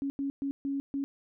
sine tone bursts at uneven times, 277.2 Hz, C#4, in tune, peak -29 dBFS, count 5, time 0.02-0.1 / 0.19-0.3 / 0.42-0.51 / 0.65-0.8 / 0.94-1.04 s, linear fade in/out 0 ms, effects none

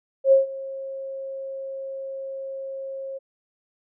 sine tone with ADSR envelope, 539 Hz, C#5, 49 cents flat, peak -10 dBFS, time 0.24-3.19 s, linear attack 79 ms, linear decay 140 ms, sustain -20 dB, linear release 20 ms, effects none

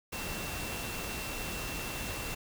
sine tone in noise, 2703 Hz, E7, 43 cents sharp, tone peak -43 dBFS, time 0.12-2.35 s, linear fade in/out 10 ms, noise pink, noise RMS -38 dBFS, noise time 0.12-2.35 s, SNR -8 dB, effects none

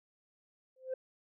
sine tone with exponential growth, 519 Hz, C5, 14 cents flat, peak -29 dBFS, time 0.76-0.94 s, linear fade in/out 5 ms, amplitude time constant 39 ms, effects tanh soft clip ceiling -30 dBFS

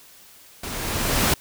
pink noise with level ramp, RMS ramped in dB -32 to -18 dBFS, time 0.63-1.34 s, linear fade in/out 5 ms, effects white hiss -49 dBFS RMS until 1.4 s

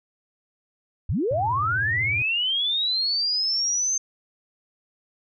sine linear sweep, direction up, 53.8 to 6330 Hz, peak -21 dBFS, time 1.09-3.98 s, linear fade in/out 5 ms
triangle tone with vibrato, 107 Hz, A2, 48 cents flat, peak -27 dBFS, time 1.31-2.22 s, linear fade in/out 0 ms, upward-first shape sine, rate 16 Hz, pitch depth 290 cents each way
effects none

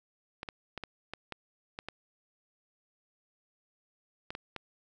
clicks, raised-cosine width 0.3 ms, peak -22 dBFS, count 11, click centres 0.431 / 0.488 / 0.777 / 0.837 / 1.136 / 1.323 / 1.789 / 1.886 / 4.305 / 4.351 / 4.563 s, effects none

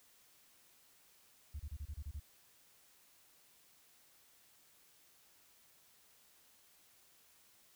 sine tone bursts, 73 Hz, D2, 10 cents flat, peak -39 dBFS, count 8, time 1.54-2.199 s, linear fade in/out 10 ms, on 57 ms, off 29 ms, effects tanh soft clip ceiling -38 dBFS + white hiss -67 dBFS RMS until 7.75 s

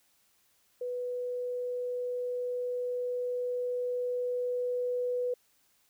sine tone with level ramp, 493.9 Hz, B4, in tune, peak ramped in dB -32 to -28 dBFS, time 0.81-5.34 s, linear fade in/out 5 ms, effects white hiss -69 dBFS RMS until 5.89 s

